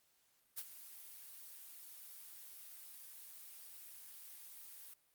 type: noise with ADSR envelope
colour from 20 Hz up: blue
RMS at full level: -41 dBFS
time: 0.56-4.94 s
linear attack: 28 ms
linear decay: 39 ms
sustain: -13 dB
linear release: 5 ms
effects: white hiss -75 dBFS RMS until 5.14 s + Opus 48 kbps